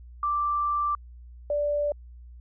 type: tone pair in turn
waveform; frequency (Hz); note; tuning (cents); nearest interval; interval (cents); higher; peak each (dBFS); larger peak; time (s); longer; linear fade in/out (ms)
sine; 1174.7 / 585; D6 / D5; 0 / -7; octave; 1207; first; -23; neither; 0.23-0.95 / 1.5-1.92; first; 2
effects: added 60 Hz sine -43 dBFS peak until 2.4 s